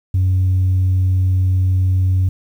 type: tone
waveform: sine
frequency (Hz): 92.9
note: F#2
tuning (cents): +7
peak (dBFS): -10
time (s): 0.14-2.29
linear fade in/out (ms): 5
effects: tanh soft clip ceiling -10 dBFS + 8-bit